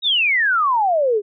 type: exponential sweep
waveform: sine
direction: down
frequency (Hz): 3834 to 394.1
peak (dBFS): -14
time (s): 0.02-1.22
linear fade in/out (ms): 50
effects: none